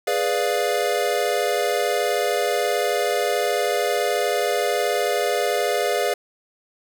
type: chord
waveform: square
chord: G# diminished seventh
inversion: none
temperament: equal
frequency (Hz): 415.3 / 493.9 / 587.3 / 698.5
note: G#4 / B4 / D5 / F5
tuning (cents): 0 / 0 / 0 / 0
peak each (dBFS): -26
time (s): 0.07-6.14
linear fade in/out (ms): 5
effects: none